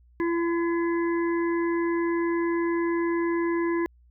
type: harmonic tone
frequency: 338.6 Hz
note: E4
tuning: 46 cents sharp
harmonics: 1 / 3 / 5 / 6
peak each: -23 / -33 / -37 / -39 dBFS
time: 0.2-3.86 s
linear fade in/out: 0 ms
effects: added 60 Hz sine -54 dBFS peak until 4.1 s